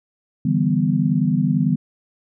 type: chord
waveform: sine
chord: E minor seventh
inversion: third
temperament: equal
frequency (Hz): 146.83 / 164.81 / 196 / 246.9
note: D3 / E3 / G3 / B3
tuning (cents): 0 / 0 / 0 / 0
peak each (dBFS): -21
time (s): 0.45-1.76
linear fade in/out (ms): 5
effects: none